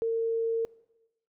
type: tone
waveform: sine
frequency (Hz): 455.4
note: A#4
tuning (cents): -40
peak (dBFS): -25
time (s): 0.02-0.65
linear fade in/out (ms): 0
effects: noise-tail reverb RT60 1.0 s tail -22 dB re dry